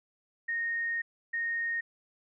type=tone bursts at uneven times; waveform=sine; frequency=1854 Hz; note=A#6; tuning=10 cents flat; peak=-29 dBFS; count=2; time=0.48-1.02 / 1.33-1.81 s; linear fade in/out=10 ms; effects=none